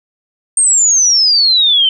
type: exponential sweep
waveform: sine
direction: down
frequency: 8700 to 3047 Hz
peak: -7 dBFS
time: 0.57-1.89 s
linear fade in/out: 2 ms
effects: none